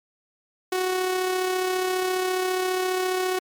sawtooth tone with amplitude modulation, 370 Hz, F#4, in tune, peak -17 dBFS, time 0.72-3.39 s, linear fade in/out 5 ms, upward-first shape sine, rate 34.7 Hz, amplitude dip 35%, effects MP3 96 kbps

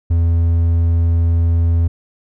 triangle tone, 83.9 Hz, E2, 31 cents sharp, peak -9 dBFS, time 0.1-1.88 s, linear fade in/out 10 ms, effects none

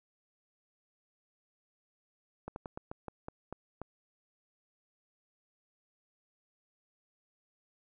slowing click train, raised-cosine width 1 ms, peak -26 dBFS, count 9, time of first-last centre 2.48-3.816 s, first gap 81 ms, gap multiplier 1.2, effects none

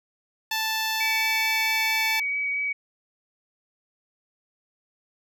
10% pulse tone, 880 Hz, A5, in tune, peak -16 dBFS, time 0.51-2.2 s, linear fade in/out 5 ms
sine tone with vibrato, 2269 Hz, C#7, 40 cents sharp, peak -24 dBFS, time 1-2.73 s, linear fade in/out 10 ms, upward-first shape sine, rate 4.5 Hz, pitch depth 10 cents each way
effects none

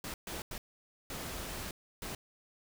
pink noise bursts at uneven times, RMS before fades -41 dBFS, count 5, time 0.04-0.14 / 0.27-0.42 / 0.51-0.58 / 1.1-1.71 / 2.02-2.15 s, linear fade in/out 2 ms, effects none

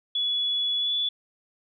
sine tone with pitch glide, 3402 to 3442 Hz, G#7 to A7, +41 to -39 cents, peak -23 dBFS, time 0.15-1.09 s, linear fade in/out 5 ms, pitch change +20 cents, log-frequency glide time 0.77-0.94 s, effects none

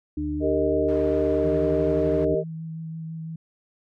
harmonic tone, 74.8 Hz, D2, 32 cents sharp, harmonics 1 / 2 / 4, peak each -31 / -37 / -26 dBFS, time 0.17-2.35 s, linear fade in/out 5 ms
sine chord, Eb major, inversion first, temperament equal with one note detuned, 392 / 460 / 622.3 Hz, G4 / Bb4 / Eb5, 0 / -23 / 0 cents, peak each -25 dBFS, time 0.4-2.44 s, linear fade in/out 50 ms
white band-pass noise, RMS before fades -44 dBFS, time 0.88-2.25 s, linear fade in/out 5 ms, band 130 to 1200 Hz, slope 12 dB/octave
sine tone with vibrato, 161.4 Hz, E3, 36 cents flat, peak -31 dBFS, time 1.43-3.36 s, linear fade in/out 5 ms, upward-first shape sine, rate 6 Hz, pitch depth 13 cents each way
effects none

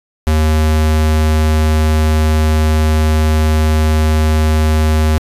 square tone, 77.78 Hz, D#2, in tune, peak -10 dBFS, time 0.27-5.18 s, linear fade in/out 0 ms, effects resampled to 32000 Hz

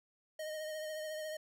square tone with vibrato, 620 Hz, D#5, 6 cents flat, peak -40 dBFS, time 0.39-1.37 s, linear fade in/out 5 ms, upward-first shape triangle, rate 14 Hz, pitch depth 32 cents each way, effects none

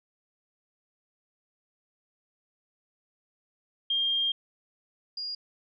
sine tone pair in turn, 3209 / 4842 Hz, G7 / D#8, +40 / -48 cents, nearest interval perfect fifth, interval 712 cents, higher second, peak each -24 / -32 dBFS, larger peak first, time 3.9-4.32 / 5.17-5.35 s, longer first, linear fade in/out 5 ms, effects none

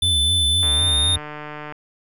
triangle tone with vibrato, 80.3 Hz, E2, 45 cents flat, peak -20 dBFS, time 0.02-1.18 s, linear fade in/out 10 ms, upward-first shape triangle, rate 3.9 Hz, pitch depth 230 cents each way
square tone with pitch glide, 3520 to 3650 Hz, A7 to A#7, 0 to -37 cents, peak -17 dBFS, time 0.02-1.16 s, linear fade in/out 5 ms, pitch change +63 cents, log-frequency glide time 0.61-0.99 s
click train, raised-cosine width 0.5 ms, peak -18 dBFS, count 165, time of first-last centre 0.63-1.723 s, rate 150 Hz
effects none

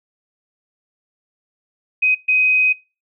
sine tone bursts at uneven times, 2515 Hz, D#7, 18 cents sharp, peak -12 dBFS, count 2, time 2.02-2.15 / 2.28-2.73 s, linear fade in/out 10 ms, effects noise-tail reverb RT60 0.3 s tail -24 dB re dry

